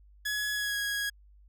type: tone with pitch glide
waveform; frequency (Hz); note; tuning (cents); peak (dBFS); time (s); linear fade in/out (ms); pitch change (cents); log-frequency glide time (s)
sawtooth; 1687 to 1655.1; G#6 to G#6; +27 to -6; -26; 0.25-1.1; 10; -33; 0.53-0.77
effects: added 50 Hz sine -54 dBFS peak until 1.48 s